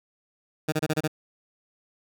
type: tone bursts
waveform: 15% pulse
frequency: 155.1 Hz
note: D#3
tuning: 5 cents flat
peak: -16 dBFS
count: 6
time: 0.68-1.078 s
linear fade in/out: 10 ms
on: 43 ms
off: 28 ms
effects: none